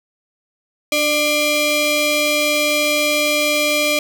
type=ring-modulated tone; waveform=sawtooth; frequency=893 Hz; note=A5; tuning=25 cents sharp; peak=-8 dBFS; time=0.92-3.99 s; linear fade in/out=2 ms; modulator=1490 Hz; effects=none